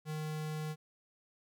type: tone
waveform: square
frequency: 154.4 Hz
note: D#3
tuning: 13 cents flat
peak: -37 dBFS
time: 0.05-0.76 s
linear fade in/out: 50 ms
effects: none